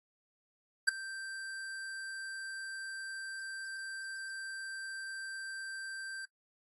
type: tone with ADSR envelope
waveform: square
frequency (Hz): 1568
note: G6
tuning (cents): 0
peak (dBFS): -22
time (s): 0.87-6.25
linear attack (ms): 16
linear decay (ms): 8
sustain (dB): -19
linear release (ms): 4
effects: noise-tail reverb RT60 0.1 s tail -18 dB re dry + AAC 32 kbps